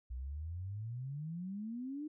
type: exponential sweep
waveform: sine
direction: up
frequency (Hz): 59.6 to 310.9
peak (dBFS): -39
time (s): 0.1-2.08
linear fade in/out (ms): 10
effects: none